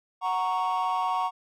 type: chord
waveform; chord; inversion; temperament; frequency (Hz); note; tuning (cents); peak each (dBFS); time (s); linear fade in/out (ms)
triangle; F# major; none; equal; 740 / 932.3 / 1108.7; F#5 / A#5 / C#6; 0 / 0 / 0; -26; 0.21-1.31; 50
effects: tanh soft clip ceiling -18 dBFS